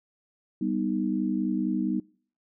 sine chord, G augmented, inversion none, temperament equal, 196 / 246.9 / 311.1 Hz, G3 / B3 / D#4, 0 / 0 / 0 cents, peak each -29 dBFS, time 0.61-2 s, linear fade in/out 5 ms, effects noise-tail reverb RT60 0.5 s tail -25 dB re dry

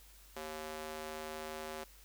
square tone with high-pass filter, 77.8 Hz, D#2, in tune, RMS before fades -44 dBFS, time 0.36-1.84 s, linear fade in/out 5 ms, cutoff 460 Hz, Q 1.1, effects added 50 Hz sine -59 dBFS peak until 2.04 s + white hiss -61 dBFS RMS until 2.04 s

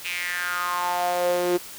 sawtooth tone with high-pass filter sweep, 177.4 Hz, F3, 27 cents sharp, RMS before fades -25 dBFS, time 0.04-1.58 s, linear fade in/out 20 ms, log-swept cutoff 2600 to 360 Hz, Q 5.4, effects white hiss -40 dBFS RMS until 1.78 s

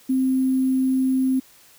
sine tone with sample-and-hold, 261.6 Hz, C4, in tune, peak -17 dBFS, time 0.09-1.4 s, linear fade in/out 10 ms, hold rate 11025 Hz, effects white hiss -52 dBFS RMS until 1.78 s

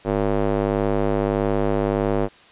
square tone with band-pass filter, 50.8 Hz, G#1, 38 cents flat, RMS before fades -21 dBFS, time 0.04-2.29 s, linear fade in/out 50 ms, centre 480 Hz, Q 1.3, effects white hiss -49 dBFS RMS until 2.51 s + resampled to 8000 Hz

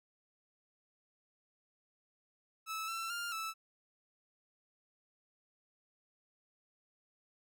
sawtooth tone with pitch steps, 1306 / 1341 / 1401 / 1314 Hz, E6 / E6 / F6 / E6, -17 / +29 / +5 / -6 cents, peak -34 dBFS, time 2.66-3.54 s, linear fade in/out 50 ms, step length 220 ms, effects none

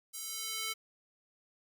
square tone with high-pass filter sweep, 440.1 Hz, A4, in tune, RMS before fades -39 dBFS, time 0.13-0.74 s, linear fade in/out 20 ms, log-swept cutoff 7600 to 2100 Hz, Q 0.81, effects none

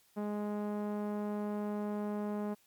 sawtooth tone with low-pass filter, 207.9 Hz, G#3, 2 cents sharp, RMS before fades -36 dBFS, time 0.16-2.55 s, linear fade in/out 20 ms, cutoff 920 Hz, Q 0.94, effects white hiss -68 dBFS RMS until 2.66 s + MP3 96 kbps

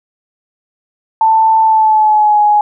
sine tone with pitch glide, 886 to 836.3 Hz, A5 to G#5, +12 to +12 cents, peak -6 dBFS, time 1.21-2.61 s, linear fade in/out 2 ms, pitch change -100 cents, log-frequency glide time 1.62-2.4 s, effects none

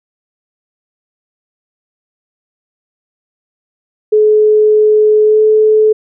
sine tone with pitch glide, 427 to 431.7 Hz, G#4 to A4, +48 to -33 cents, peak -5 dBFS, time 4.12-5.93 s, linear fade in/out 10 ms, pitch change +19 cents, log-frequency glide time 5.24-5.41 s, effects none

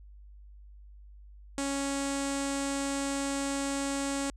sawtooth tone with low-pass filter, 277.2 Hz, C#4, in tune, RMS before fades -32 dBFS, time 1.58-4.3 s, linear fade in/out 0 ms, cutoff 8100 Hz, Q 4.6, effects added 50 Hz sine -48 dBFS peak until 4.36 s

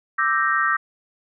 sine chord, E half-diminished seventh, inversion third, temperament equal, 1174.7 / 1318.5 / 1568 / 1864.7 Hz, D6 / E6 / G6 / Bb6, 0 / 0 / 0 / 0 cents, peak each -23 dBFS, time 0.18-0.77 s, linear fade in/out 10 ms, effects none

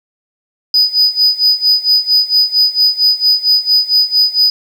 sine tone with tremolo, 4977 Hz, D#8, in tune, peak -3 dBFS, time 0.74-4.5 s, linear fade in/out 2 ms, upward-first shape sine, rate 4.4 Hz, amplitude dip 90%, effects tanh soft clip ceiling -5 dBFS + 7-bit

